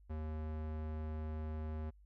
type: tone with low-pass filter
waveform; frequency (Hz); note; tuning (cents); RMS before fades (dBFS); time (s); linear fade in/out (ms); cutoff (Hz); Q
square; 77.78; D#2; 0; -41; 0.09-1.91; 20; 1500; 0.52
effects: added 50 Hz sine -59 dBFS peak until 2.05 s